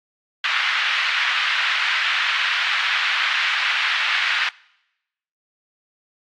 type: band-pass noise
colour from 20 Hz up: pink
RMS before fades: -21 dBFS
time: 0.44-4.49 s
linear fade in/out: 2 ms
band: 1400 to 3400 Hz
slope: 24 dB/octave
effects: noise-tail reverb RT60 0.9 s tail -24 dB re dry + AAC 64 kbps